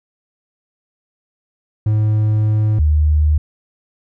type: tone pair in turn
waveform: triangle / sine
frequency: 107.3 / 75.87 Hz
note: A2 / D#2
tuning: -43 / -43 cents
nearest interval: tritone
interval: 600 cents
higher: first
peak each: -10 dBFS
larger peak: neither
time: 1.86-2.79 / 2.79-3.38 s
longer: first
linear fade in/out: 5 ms
effects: none